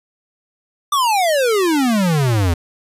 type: exponential sweep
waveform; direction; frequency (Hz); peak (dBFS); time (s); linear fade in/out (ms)
square; down; 1200 to 81.1; -14; 0.92-2.54; 5
effects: resampled to 32000 Hz